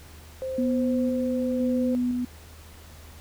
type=tone with pitch glide; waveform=sine; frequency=523.3 to 513.4 Hz; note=C5 to C5; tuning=0 to -33 cents; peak=-28 dBFS; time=0.42-1.95 s; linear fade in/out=0 ms; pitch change=-33 cents; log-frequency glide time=0.62-1.6 s
type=tone with tremolo; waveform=sine; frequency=246.9 Hz; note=B3; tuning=in tune; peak=-22 dBFS; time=0.58-2.25 s; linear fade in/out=5 ms; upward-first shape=square; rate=0.98 Hz; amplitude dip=25%
effects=added 78 Hz sine -46 dBFS peak until 3.2 s + pink hiss -50 dBFS RMS until 3.2 s